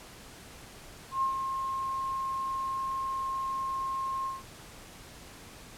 sine tone with ADSR envelope, 1068 Hz, C6, 35 cents sharp, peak -24 dBFS, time 1.11-4.43 s, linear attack 110 ms, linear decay 110 ms, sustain -6 dB, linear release 170 ms, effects pink hiss -49 dBFS RMS until 5.77 s + low-pass 12000 Hz 12 dB/octave

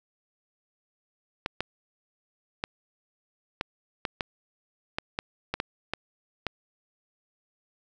clicks, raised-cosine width 0.3 ms, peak -12 dBFS, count 12, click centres 1.461 / 1.606 / 2.639 / 3.611 / 4.052 / 4.208 / 4.985 / 5.189 / 5.54 / 5.601 / 5.936 / 6.467 s, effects none

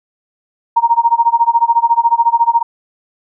sine tone with tremolo, 932.3 Hz, A#5, in tune, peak -5 dBFS, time 0.76-2.63 s, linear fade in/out 10 ms, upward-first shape sine, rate 14 Hz, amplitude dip 95%, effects none

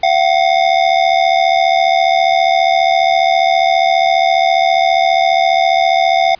square ring-modulated tone, 720 Hz, F#5, 47 cents flat, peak -7 dBFS, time 0.03-6.35 s, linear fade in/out 5 ms, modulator 37.4 Hz, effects pink hiss -46 dBFS RMS until 6.39 s + resampled to 11025 Hz

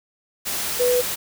sine tone in noise, 493.9 Hz, B4, in tune, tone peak -16 dBFS, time 0.79-1.02 s, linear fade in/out 20 ms, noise white, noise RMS -26 dBFS, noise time 0.45-1.16 s, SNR +7 dB, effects none

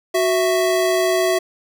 square tone pair together, 370 / 659.3 Hz, F#4 / E5, 0 / 0 cents, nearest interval minor seventh, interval 1000 cents, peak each -19 dBFS, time 0.14-1.39 s, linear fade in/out 10 ms, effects none

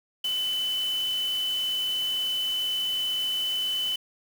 sine tone in noise, 3014 Hz, F#7, 31 cents sharp, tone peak -25 dBFS, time 0.24-3.96 s, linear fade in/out 5 ms, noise white, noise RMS -41 dBFS, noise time 0.24-3.96 s, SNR +13 dB, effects none

